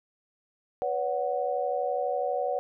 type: chord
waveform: sine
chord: B suspended second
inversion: none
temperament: equal with one note detuned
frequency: 493.9 / 566 / 740 Hz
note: B4 / C#5 / F#5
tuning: 0 / +36 / 0 cents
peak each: -31 / -30 / -30 dBFS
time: 0.82-2.59 s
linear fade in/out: 0 ms
effects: none